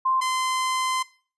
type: tone pair in turn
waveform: sine / sawtooth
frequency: 1046.5 / 1033.9 Hz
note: C6 / C6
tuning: 0 / -21 cents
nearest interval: unison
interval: 21 cents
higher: first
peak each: -19 dBFS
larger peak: neither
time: 0.05-0.21 / 0.21-1.03 s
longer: second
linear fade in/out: 10 ms
effects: noise-tail reverb RT60 0.4 s tail -19 dB re dry + resampled to 24000 Hz